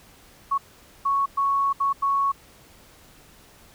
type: tone bursts at uneven times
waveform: sine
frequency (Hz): 1108.7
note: C#6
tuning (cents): 0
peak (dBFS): -19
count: 5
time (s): 0.51-0.58 / 1.05-1.26 / 1.37-1.73 / 1.8-1.93 / 2.02-2.32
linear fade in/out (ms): 10
effects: pink hiss -52 dBFS RMS until 3.74 s